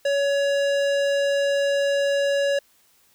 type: tone with hard clipping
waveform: sine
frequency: 562 Hz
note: C#5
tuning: 24 cents sharp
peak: -21 dBFS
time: 0.05-2.59 s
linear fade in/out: 5 ms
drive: 17 dB
effects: white hiss -60 dBFS RMS until 3.14 s